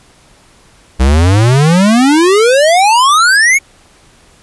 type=exponential sweep; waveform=square; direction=up; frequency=61.6 to 2257 Hz; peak=-6 dBFS; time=0.99-3.59 s; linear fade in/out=20 ms; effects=pink hiss -45 dBFS RMS until 4.42 s + resampled to 24000 Hz